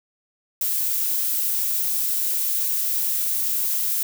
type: noise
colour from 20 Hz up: violet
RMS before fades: -23 dBFS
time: 0.61-4.03 s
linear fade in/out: 2 ms
effects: none